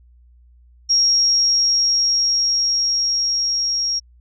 sine tone with level ramp, 5590 Hz, F8, 1 cent sharp, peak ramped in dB -12 to -18 dBFS, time 0.89-4 s, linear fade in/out 20 ms, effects added 60 Hz sine -47 dBFS peak until 4.2 s

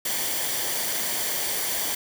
white noise with comb filter, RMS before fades -27 dBFS, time 0.05-1.95 s, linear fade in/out 5 ms, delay 0.76 ms, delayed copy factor -0.5, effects none

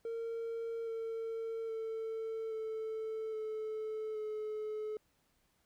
triangle tone with pitch steps, 458.4 / 452.4 / 446.4 / 440.5 / 434.7 / 428.9 Hz, A#4 / A4 / A4 / A4 / A4 / A4, -29 / +48 / +25 / +2 / -21 / -44 cents, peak -34 dBFS, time 0.05-4.97 s, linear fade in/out 2 ms, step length 820 ms, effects tanh soft clip ceiling -31 dBFS + pink hiss -75 dBFS RMS until 5.65 s

